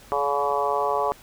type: harmonic tone with a mistuned harmonic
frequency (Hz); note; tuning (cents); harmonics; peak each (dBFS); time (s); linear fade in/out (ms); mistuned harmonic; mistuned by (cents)
142; C#3; +42; 3 / 4 / 5 / 6 / 7 / 8; -28 / -28 / -28 / -28 / -28 / -28; 0.12-1.12; 0; 4; +15
effects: pink hiss -49 dBFS RMS until 1.22 s